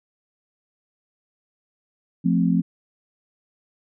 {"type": "chord", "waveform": "sine", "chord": "F major", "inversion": "none", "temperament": "equal", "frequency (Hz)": [174.61, 220, 261.6], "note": ["F3", "A3", "C4"], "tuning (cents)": [0, 0, 0], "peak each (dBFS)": [-19, -23, -22], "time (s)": [2.24, 2.62], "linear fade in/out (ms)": 20, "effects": []}